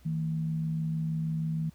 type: tone pair together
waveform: sine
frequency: 159.47 / 225.9 Hz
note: D#3 / A3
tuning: +43 / +46 cents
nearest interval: tritone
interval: 603 cents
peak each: -28 / -40 dBFS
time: 0.05-1.7 s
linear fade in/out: 10 ms
effects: added 61 Hz sine -55 dBFS peak until 1.74 s + pink hiss -63 dBFS RMS until 1.74 s